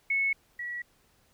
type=tone pair in turn; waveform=sine; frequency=2200 / 1932.1 Hz; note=C#7 / B6; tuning=-14 / -38 cents; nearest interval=major second; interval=224 cents; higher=first; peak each=-24 / -33 dBFS; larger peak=first; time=0.1-0.33 / 0.59-0.82 s; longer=neither; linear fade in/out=5 ms; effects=pink hiss -66 dBFS RMS until 1.33 s